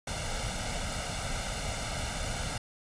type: noise with comb filter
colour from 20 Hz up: pink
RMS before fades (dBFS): -34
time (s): 0.07-2.58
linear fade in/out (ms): 5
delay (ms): 1.4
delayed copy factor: +0.7
effects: resampled to 22050 Hz